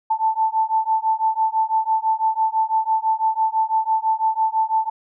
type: beating tone pair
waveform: sine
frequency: 880 / 886 Hz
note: A5 / A5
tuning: 0 / +12 cents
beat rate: 6 Hz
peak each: -20 dBFS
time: 0.1-4.9 s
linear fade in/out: 10 ms
effects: none